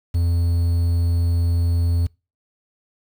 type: tone with quantisation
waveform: triangle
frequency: 85.5 Hz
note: F2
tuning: 36 cents flat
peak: -14 dBFS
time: 0.14-2.07 s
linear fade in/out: 10 ms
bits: 7
effects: noise-tail reverb RT60 0.3 s tail -26 dB re dry